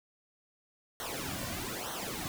pink noise with flanger, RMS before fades -38 dBFS, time 1-2.28 s, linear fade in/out 0 ms, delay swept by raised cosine 0.41 to 2.41 ms, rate 1.1 Hz, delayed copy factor -0.8, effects none

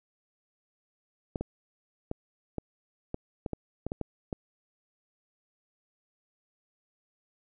clicks, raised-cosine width 2 ms, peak -19 dBFS, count 11, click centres 1.358 / 1.41 / 2.114 / 2.583 / 3.144 / 3.462 / 3.533 / 3.866 / 3.919 / 4.013 / 4.328 s, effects none

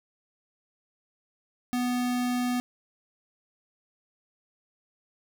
square tone, 246.9 Hz, B3, in tune, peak -26 dBFS, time 1.73-2.6 s, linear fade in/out 0 ms, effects none

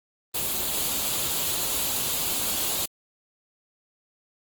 white noise with comb filter, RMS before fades -27 dBFS, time 0.34-2.86 s, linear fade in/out 10 ms, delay 0.27 ms, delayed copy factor +0.5, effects Opus 24 kbps

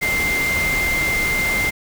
sine tone in noise, 2093 Hz, C7, in tune, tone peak -18 dBFS, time 0.01-1.71 s, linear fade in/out 20 ms, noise pink, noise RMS -25 dBFS, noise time 0.01-1.71 s, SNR +4 dB, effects none

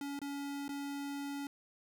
square tone with dropouts, 282.3 Hz, C#4, 32 cents sharp, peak -39 dBFS, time 0.01-1.47 s, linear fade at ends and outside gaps 2 ms, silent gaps 0.191-0.216 / 0.681-0.691 s, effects none

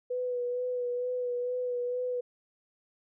sine tone with vibrato, 493.9 Hz, B4, in tune, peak -29 dBFS, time 0.1-2.21 s, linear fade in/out 10 ms, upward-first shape sine, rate 2.2 Hz, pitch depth 24 cents each way, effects none

